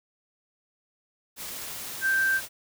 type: tone in noise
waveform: sine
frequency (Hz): 1568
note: G6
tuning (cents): 0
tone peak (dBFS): -21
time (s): 2.01-2.41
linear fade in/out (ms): 50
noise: white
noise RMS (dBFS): -37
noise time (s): 1.36-2.49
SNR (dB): +13
effects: none